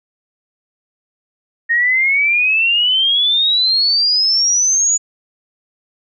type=exponential sweep; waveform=sine; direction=up; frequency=1846 to 6930 Hz; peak=-11 dBFS; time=1.69-4.98 s; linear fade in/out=20 ms; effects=none